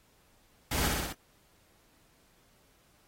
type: noise with echo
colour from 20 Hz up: pink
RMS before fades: -32 dBFS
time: 0.71-0.88 s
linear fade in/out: 5 ms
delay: 62 ms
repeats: 4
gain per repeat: -2 dB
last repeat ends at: 1.128 s
effects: pink hiss -66 dBFS RMS until 3.07 s + AAC 48 kbps